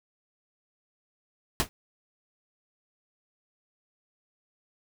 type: noise with exponential decay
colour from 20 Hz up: pink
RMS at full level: -20 dBFS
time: 1.6-1.69 s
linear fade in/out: 0 ms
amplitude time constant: 19 ms
effects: none